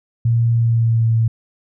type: tone with pitch glide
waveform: sine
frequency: 116.54 to 113.48 Hz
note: A#2 to A#2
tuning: 0 to -46 cents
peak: -12 dBFS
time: 0.25-1.28 s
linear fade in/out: 5 ms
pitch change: -46 cents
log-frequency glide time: 0.53-1.11 s
effects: none